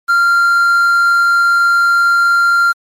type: tone with quantisation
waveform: triangle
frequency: 1388 Hz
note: F6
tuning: 11 cents flat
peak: -6 dBFS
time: 0.08-2.73 s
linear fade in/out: 20 ms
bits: 6
effects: MP3 64 kbps